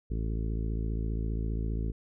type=harmonic tone; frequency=55 Hz; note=A1; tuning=in tune; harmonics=1 / 2 / 3 / 4 / 5 / 6 / 7 / 8; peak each=-30 / -36 / -40 / -42 / -44 / -46 / -47 / -48 dBFS; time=0.1-1.92 s; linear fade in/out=10 ms; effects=none